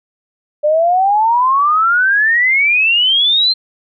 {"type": "exponential sweep", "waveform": "sine", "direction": "up", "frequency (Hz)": [587.3, 4186], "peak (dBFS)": -9, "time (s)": [0.63, 3.54], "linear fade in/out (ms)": 20, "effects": []}